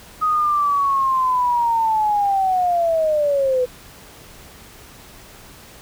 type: linear sweep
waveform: sine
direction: down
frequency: 1258 to 493.9 Hz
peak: -15 dBFS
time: 0.21-3.66 s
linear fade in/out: 20 ms
effects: pink hiss -43 dBFS RMS until 5.81 s